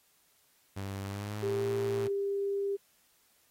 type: tone with pitch glide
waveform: sawtooth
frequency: 98 to 112.57 Hz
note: G2 to A2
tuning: 0 to +40 cents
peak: -32 dBFS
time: 0.76-2.08 s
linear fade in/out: 10 ms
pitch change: +240 cents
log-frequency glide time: 1.05-1.65 s
type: tone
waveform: sine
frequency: 398.3 Hz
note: G4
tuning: 28 cents sharp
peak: -29 dBFS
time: 1.42-2.77 s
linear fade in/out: 20 ms
effects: white hiss -68 dBFS RMS until 3.5 s + AAC 48 kbps